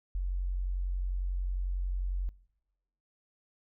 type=tone; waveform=sine; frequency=45.55 Hz; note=F#1; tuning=26 cents flat; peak=-29 dBFS; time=0.15-2.29 s; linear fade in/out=0 ms; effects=noise-tail reverb RT60 0.9 s tail -23 dB re dry